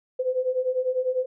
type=beating tone pair; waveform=sine; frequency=503 / 513 Hz; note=B4 / C5; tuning=+32 / -34 cents; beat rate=10 Hz; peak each=-27 / -24 dBFS; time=0.19-1.26 s; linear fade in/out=10 ms; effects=none